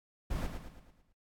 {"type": "noise with echo", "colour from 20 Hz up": "brown", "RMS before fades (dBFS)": -33, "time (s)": [0.3, 0.47], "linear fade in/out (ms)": 10, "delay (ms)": 110, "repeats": 6, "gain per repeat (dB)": -6, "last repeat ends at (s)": 1.13, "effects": ["AAC 64 kbps"]}